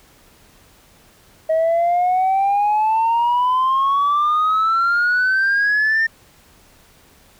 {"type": "exponential sweep", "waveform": "sine", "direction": "up", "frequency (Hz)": [634, 1819], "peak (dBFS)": -12, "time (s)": [1.49, 6.07], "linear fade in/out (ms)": 10, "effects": ["tanh soft clip ceiling -12 dBFS", "pink hiss -51 dBFS RMS until 7.39 s"]}